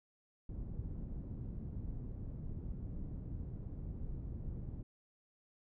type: low-pass noise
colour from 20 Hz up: pink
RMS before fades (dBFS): -43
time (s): 0.49-4.83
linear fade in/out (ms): 5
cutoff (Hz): 190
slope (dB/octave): 12
effects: none